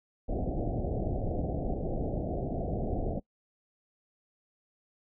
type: low-pass noise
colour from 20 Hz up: pink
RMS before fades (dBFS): -32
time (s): 0.28-3.2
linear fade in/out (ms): 10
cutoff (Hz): 750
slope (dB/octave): 96
effects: noise-tail reverb RT60 0.1 s tail -22 dB re dry